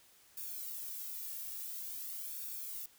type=noise with flanger; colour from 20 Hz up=violet; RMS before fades=-43 dBFS; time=0.37-2.86 s; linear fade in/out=5 ms; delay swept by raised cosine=0.98 to 1.98 ms; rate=0.48 Hz; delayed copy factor=-0.9; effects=white hiss -64 dBFS RMS until 2.98 s